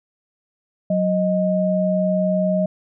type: tone pair together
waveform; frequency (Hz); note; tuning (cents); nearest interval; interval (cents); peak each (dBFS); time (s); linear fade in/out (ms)
sine; 185 / 622.9; F#3 / D#5; 0 / +2; octave + major sixth; 2102; -19 / -19; 0.9-2.66; 5
effects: none